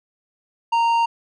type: tone with low-pass filter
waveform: square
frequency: 927 Hz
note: A#5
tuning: 10 cents flat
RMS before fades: -18 dBFS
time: 0.72-1.06 s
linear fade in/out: 10 ms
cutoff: 2900 Hz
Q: 0.6
effects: none